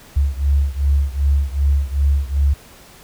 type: beating tone pair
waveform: sine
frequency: 69.3 / 71.9 Hz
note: C#2 / D2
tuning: 0 / -36 cents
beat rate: 2.6 Hz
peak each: -16 / -18 dBFS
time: 0.16-2.54 s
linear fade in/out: 10 ms
effects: pink hiss -44 dBFS RMS until 3.03 s